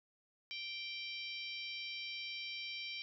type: harmonic tone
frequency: 782 Hz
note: G5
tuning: 4 cents flat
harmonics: 3 / 4 / 5 / 6 / 7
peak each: -45 / -47 / -49 / -51 / -52 dBFS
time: 0.51-3.02 s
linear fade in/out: 0 ms
effects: none